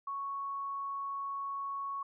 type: tone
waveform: sine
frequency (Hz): 1108.7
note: C#6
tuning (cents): 0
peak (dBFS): -35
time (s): 0.07-2.03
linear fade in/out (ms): 5
effects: none